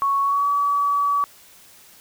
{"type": "tone with pitch glide", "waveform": "sine", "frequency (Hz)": [1110, 1141.9], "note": ["C#6", "D6"], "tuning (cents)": [2, -49], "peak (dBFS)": -17, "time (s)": [0.02, 1.24], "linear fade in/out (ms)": 0, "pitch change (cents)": 49, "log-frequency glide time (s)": [0.22, 0.48], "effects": ["white hiss -49 dBFS RMS until 2 s"]}